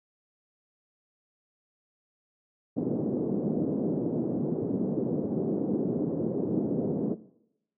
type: band-pass noise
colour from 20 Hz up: pink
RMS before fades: -29 dBFS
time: 2.76-7.15 s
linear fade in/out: 20 ms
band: 170 to 450 Hz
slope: 24 dB/octave
effects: noise-tail reverb RT60 0.8 s tail -18 dB re dry